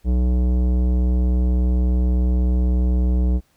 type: tone with tanh clipping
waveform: sine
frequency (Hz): 61.74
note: B1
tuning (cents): 0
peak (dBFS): -17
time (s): 0.04-3.41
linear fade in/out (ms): 50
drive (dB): 15
effects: pink hiss -62 dBFS RMS until 3.56 s